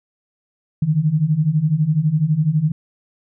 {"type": "beating tone pair", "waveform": "sine", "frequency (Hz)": [146.83, 158.83], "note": ["D3", "D#3"], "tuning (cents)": [0, 36], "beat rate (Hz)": 12, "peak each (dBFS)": [-19, -16], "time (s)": [0.82, 2.72], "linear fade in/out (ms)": 5, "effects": []}